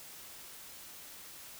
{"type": "silence", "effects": ["white hiss -50 dBFS RMS until 1.59 s"]}